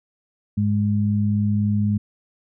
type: tone pair together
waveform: sine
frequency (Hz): 103.4 / 207.1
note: G#2 / G#3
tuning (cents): -7 / -5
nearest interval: octave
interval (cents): 1202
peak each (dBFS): -20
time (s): 0.57-1.98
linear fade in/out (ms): 10
effects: none